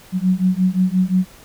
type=beating tone pair; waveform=sine; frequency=182.2 / 187.9 Hz; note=F#3 / F#3; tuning=-26 / +27 cents; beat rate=5.7 Hz; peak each=-17 dBFS; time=0.12-1.26 s; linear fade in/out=50 ms; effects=pink hiss -45 dBFS RMS until 1.44 s